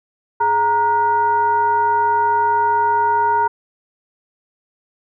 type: tone with frequency modulation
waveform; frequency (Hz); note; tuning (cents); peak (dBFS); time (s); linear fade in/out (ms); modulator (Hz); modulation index
sine; 932.3; A#5; 0; -13; 0.4-3.48; 10; 513; 0.53
effects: none